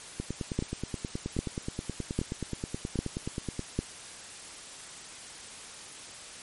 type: two click trains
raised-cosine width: 3 ms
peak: -14 / -19 dBFS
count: 5 / 33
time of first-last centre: 0.59-3.79 / 0.2-3.593 s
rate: 1.25 / 9.43 Hz
effects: white hiss -45 dBFS RMS until 6.42 s + MP3 48 kbps